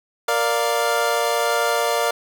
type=chord; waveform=25% pulse; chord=Bb major; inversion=none; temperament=equal; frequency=466.2 / 587.3 / 698.5 Hz; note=Bb4 / D5 / F5; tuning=0 / 0 / 0 cents; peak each=-19 dBFS; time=0.28-2.11 s; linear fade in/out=5 ms; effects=none